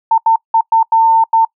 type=tone bursts at uneven times; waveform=sine; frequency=902 Hz; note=A5; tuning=43 cents sharp; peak=-6 dBFS; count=6; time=0.11-0.18 / 0.26-0.36 / 0.54-0.61 / 0.72-0.83 / 0.92-1.24 / 1.33-1.45 s; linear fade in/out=5 ms; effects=noise-tail reverb RT60 0.1 s tail -25 dB re dry